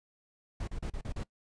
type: noise bursts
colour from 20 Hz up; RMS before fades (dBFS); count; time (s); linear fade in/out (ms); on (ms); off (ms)
brown; -36; 6; 0.6-1.236; 5; 76; 36
effects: noise-tail reverb RT60 0.1 s tail -21 dB re dry + resampled to 22050 Hz